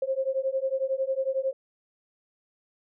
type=beating tone pair; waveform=sine; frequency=527 / 538 Hz; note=C5 / C5; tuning=+12 / +48 cents; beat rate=11 Hz; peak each=-28 dBFS; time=0.02-1.53 s; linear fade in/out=5 ms; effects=none